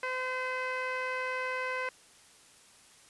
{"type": "tone with low-pass filter", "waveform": "15% pulse", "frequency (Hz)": 512, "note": "C5", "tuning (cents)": -38, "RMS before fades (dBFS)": -34, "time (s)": [0.03, 1.89], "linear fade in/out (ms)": 2, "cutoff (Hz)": 2600, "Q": 1.8, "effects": ["white hiss -58 dBFS RMS until 3.09 s", "resampled to 24000 Hz"]}